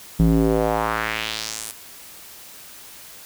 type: tone with band-pass filter sweep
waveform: square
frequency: 55 Hz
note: A1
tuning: in tune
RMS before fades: -21 dBFS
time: 0.19-1.72 s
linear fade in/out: 10 ms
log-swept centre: 170 to 11000 Hz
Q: 1.9
effects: white hiss -42 dBFS RMS until 3.25 s